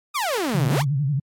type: exponential two-way sweep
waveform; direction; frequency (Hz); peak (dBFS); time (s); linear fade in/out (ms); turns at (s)
sawtooth; down then up; 1275 to 110 to 1275; -18; 0.14-0.83; 20; 0.68
type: tone with vibrato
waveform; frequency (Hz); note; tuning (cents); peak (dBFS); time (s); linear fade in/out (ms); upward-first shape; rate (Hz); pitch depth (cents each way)
sine; 140.8; C#3; +27; -19; 0.54-1.2; 10; sine; 11; 130
effects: AAC 64 kbps